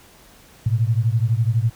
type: beating tone pair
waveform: sine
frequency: 109.6 / 121.6 Hz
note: A2 / B2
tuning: -6 / -26 cents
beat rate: 12 Hz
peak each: -18 / -20 dBFS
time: 0.66-1.7 s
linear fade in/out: 5 ms
effects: pink hiss -49 dBFS RMS until 1.75 s